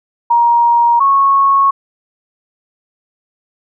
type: tone pair in turn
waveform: sine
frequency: 943 / 1100.9 Hz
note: A#5 / C#6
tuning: +20 / -12 cents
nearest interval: minor third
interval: 268 cents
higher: second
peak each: -7 dBFS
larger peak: neither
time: 0.3-1 / 1-1.71 s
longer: second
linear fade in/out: 10 ms
effects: none